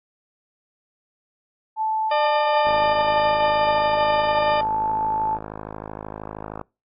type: tone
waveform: sine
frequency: 875 Hz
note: A5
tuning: 10 cents flat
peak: -20 dBFS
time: 1.76-5.39 s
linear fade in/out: 50 ms
type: harmonic tone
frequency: 600 Hz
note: D5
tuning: 37 cents sharp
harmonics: 1 / 2 / 3 / 4 / 5 / 6 / 8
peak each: -21 / -27 / -31 / -33 / -35 / -37 / -39 dBFS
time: 2.11-4.61 s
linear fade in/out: 5 ms
type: click train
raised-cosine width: 1 ms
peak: -18 dBFS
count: 210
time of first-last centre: 2.67-6.613 s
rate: 53 Hz
effects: noise-tail reverb RT60 0.3 s tail -26 dB re dry + AAC 32 kbps